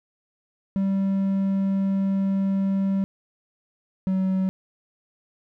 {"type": "tone pair in turn", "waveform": "triangle", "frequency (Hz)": [194.5, 188.96], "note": ["G3", "F#3"], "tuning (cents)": [-13, 37], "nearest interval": "minor second", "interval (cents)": 50, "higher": "first", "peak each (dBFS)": -18, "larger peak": "neither", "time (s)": [[0.76, 3.04], [4.07, 4.49]], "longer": "first", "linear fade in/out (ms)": 0, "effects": []}